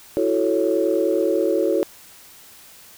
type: chord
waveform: sine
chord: F# minor seventh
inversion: third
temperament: equal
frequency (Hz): 329.6 / 370 / 440 / 554.4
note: E4 / F#4 / A4 / C#5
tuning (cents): 0 / 0 / 0 / 0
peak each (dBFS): -22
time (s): 0.17-1.83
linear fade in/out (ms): 0
effects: tanh soft clip ceiling -7 dBFS + white hiss -46 dBFS RMS until 2.97 s